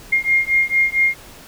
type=beating tone pair; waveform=sine; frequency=2125 / 2129.4 Hz; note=C7 / C7; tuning=+26 / +30 cents; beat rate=4.4 Hz; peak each=-17 dBFS; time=0.12-1.15 s; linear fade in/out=10 ms; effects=pink hiss -41 dBFS RMS until 1.47 s